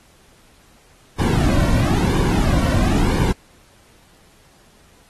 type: noise with flanger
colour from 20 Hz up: brown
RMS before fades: -17 dBFS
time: 1.18-3.33 s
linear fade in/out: 20 ms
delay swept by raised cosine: 1.5 to 2.44 ms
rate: 1 Hz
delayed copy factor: -0.65
effects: pink hiss -53 dBFS RMS until 5.09 s + AAC 32 kbps